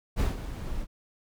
brown noise with ADSR envelope, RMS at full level -22 dBFS, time 0.16-0.87 s, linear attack 40 ms, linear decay 150 ms, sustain -12 dB, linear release 55 ms, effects none

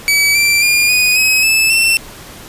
sawtooth tone with pitch steps, 2285 / 2348 / 2412 / 2479 / 2547 / 2617 / 2689 Hz, D7 / D7 / D7 / D#7 / D#7 / E7 / E7, -48 / -1 / +46 / -7 / +40 / -13 / +34 cents, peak -6 dBFS, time 0.08-1.97 s, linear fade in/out 0 ms, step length 270 ms, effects pink hiss -34 dBFS RMS until 2.48 s + resampled to 32000 Hz

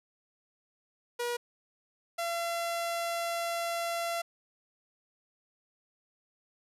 sawtooth tone pair in turn, 480.8 / 680 Hz, B4 / F5, -46 / -46 cents, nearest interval tritone, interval 600 cents, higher second, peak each -27 dBFS, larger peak neither, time 1.19-1.37 / 2.18-4.22 s, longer second, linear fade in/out 10 ms, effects resampled to 32000 Hz + 10-bit

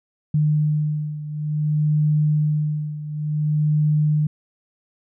sine beating tone pair, 151.1 / 151.66 Hz, D3 / D#3, +50 / -44 cents, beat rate 0.56 Hz, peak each -19 / -23 dBFS, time 0.34-4.27 s, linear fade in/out 5 ms, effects none

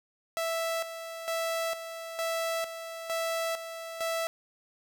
sawtooth tone with tremolo, 659.3 Hz, E5, in tune, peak -25 dBFS, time 0.37-4.27 s, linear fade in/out 0 ms, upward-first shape square, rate 1.1 Hz, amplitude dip 65%, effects none

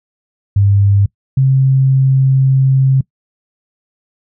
sine tone pair in turn, 100 / 133.48 Hz, G2 / C3, +35 / +35 cents, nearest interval perfect fourth, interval 500 cents, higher second, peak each -7 dBFS, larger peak neither, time 0.56-1.06 / 1.37-3.01 s, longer second, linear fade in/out 5 ms, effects noise-tail reverb RT60 0.1 s tail -22 dB re dry

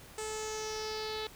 sawtooth tone with low-pass filter sweep, 433.6 Hz, A4, 25 cents flat, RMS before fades -38 dBFS, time 0.18-1.27 s, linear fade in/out 2 ms, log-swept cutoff 8300 to 3900 Hz, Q 4.6, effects added 60 Hz sine -61 dBFS peak until 1.35 s + pink hiss -53 dBFS RMS until 1.35 s

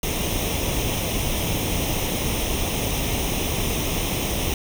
pink noise with comb filter, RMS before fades -24 dBFS, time 0.03-4.54 s, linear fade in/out 2 ms, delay 0.33 ms, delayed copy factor +0.7, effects none

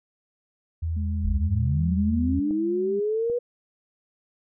sine tone, 81.9 Hz, E2, 11 cents flat, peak -24 dBFS, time 0.82-2.4 s, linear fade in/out 10 ms
sine tone with vibrato, 205.9 Hz, G#3, 15 cents flat, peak -32 dBFS, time 0.96-3 s, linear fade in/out 10 ms, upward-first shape sine, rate 6.8 Hz, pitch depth 30 cents each way
sine linear sweep, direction up, 38.89 to 490.1 Hz, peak -22 dBFS, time 1.24-3.39 s, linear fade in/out 10 ms
clicks, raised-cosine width 2 ms, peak -26 dBFS, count 2, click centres 2.509 / 3.299 s
effects none

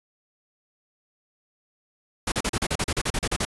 pink noise bursts, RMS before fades -25 dBFS, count 14, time 2.27-3.451 s, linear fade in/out 5 ms, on 50 ms, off 37 ms, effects resampled to 24000 Hz

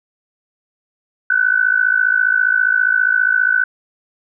sine tone with amplitude modulation, 1503 Hz, F#6, 27 cents sharp, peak -8 dBFS, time 1.3-3.64 s, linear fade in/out 5 ms, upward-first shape sine, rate 54.9 Hz, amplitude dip 85%, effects none

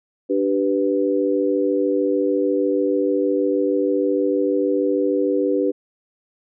sine chord, G major, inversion second, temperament equal with one note detuned, 293.7 / 387.5 / 493.9 Hz, D4 / G4 / B4, 0 / -20 / 0 cents, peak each -21 dBFS, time 0.29-5.72 s, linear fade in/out 20 ms, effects none

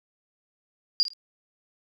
sine tone with echo, 4826 Hz, D8, 46 cents sharp, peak -17 dBFS, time 1-1.03 s, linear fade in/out 0 ms, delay 52 ms, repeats 2, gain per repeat -13 dB, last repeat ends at 1.134 s, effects none

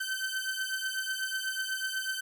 sawtooth beating tone pair, 1535 / 1543.1 Hz, G6 / G6, -37 / -28 cents, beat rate 8.1 Hz, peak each -31 dBFS, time 0-2.21 s, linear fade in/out 10 ms, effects none

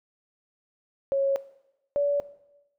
sine tone pair in turn, 549 / 573.2 Hz, C#5 / D5, -17 / -42 cents, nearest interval minor second, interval 75 cents, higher second, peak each -21 dBFS, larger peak neither, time 1.12-1.36 / 1.96-2.2 s, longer neither, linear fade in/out 0 ms, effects noise-tail reverb RT60 0.9 s tail -17 dB re dry

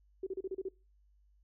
sine tone bursts, 380 Hz, F#4, 46 cents sharp, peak -34 dBFS, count 7, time 0.23-0.687 s, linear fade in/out 5 ms, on 37 ms, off 33 ms, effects noise-tail reverb RT60 0.3 s tail -23 dB re dry + added 50 Hz sine -64 dBFS peak until 1.43 s

